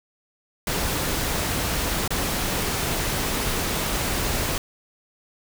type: noise with dropouts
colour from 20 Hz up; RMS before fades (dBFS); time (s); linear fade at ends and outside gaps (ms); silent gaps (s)
pink; -25; 0.67-4.58; 2; 2.078-2.105
effects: none